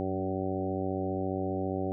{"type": "harmonic tone with a mistuned harmonic", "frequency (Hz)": 94.8, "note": "F#2", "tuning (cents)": 43, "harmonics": [1, 2, 3, 4, 5, 6, 7, 8], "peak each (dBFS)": [-37, -37, -35, -35, -41, -38, -45, -39], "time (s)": [0, 1.92], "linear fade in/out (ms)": 0, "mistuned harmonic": 2, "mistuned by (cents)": -21, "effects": []}